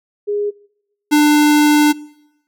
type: tone pair in turn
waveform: sine / square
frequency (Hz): 412 / 297.9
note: G#4 / D4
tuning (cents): -14 / +25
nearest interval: tritone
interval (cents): 561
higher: first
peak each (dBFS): -16 / -9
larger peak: second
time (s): 0.27-0.51 / 1.11-1.93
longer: second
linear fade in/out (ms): 20
effects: noise-tail reverb RT60 0.9 s tail -23 dB re dry